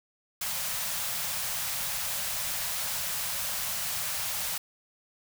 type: band-stop noise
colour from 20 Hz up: white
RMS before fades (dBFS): -32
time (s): 0.41-4.58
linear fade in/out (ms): 5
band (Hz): 200 to 530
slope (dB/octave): 48
effects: none